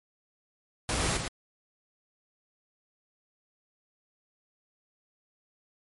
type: noise with echo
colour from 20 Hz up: pink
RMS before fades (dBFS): -29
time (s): 0.89-1.17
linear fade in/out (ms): 0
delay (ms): 110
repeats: 1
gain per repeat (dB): -5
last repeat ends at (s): 1.28
effects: MP3 48 kbps

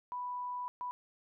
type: tone bursts at uneven times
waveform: sine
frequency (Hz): 987.8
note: B5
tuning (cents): 0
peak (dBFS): -36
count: 2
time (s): 0.12-0.68 / 0.81-0.91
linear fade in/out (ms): 0
effects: none

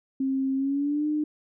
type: tone with pitch glide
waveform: sine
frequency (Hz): 267.4 to 301.9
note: C4 to D4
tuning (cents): +38 to +48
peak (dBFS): -23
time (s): 0.2-1.24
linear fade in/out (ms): 5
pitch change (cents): +210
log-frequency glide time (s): 0.56-1.06
effects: none

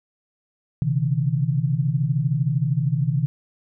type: tone cluster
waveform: sine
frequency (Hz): 127.1 / 140.3 / 159.7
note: C3 / C#3 / D#3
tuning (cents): -50 / +21 / +45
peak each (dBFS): -23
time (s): 0.82-3.26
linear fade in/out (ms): 0
effects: none

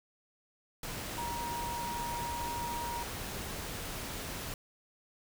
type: tone in noise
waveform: sine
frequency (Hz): 947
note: A#5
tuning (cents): +27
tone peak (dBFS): -36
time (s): 1.18-3.03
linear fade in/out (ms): 2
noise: pink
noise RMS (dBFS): -40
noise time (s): 0.83-4.54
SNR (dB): +1
effects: none

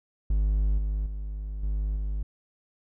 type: tone with level steps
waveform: triangle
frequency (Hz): 51.1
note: G#1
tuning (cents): -27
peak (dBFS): -19 / -23 / -29 / -23 / -25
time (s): 0.3-2.23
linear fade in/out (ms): 5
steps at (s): 0.78 / 1.06 / 1.63 / 1.96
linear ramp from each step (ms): 5
effects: none

